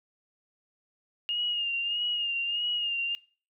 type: tone with vibrato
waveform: sine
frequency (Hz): 2838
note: F7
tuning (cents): +27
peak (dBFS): -27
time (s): 1.29-3.15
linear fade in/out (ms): 0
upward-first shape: sine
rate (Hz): 1.6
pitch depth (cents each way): 45
effects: noise-tail reverb RT60 0.4 s tail -21 dB re dry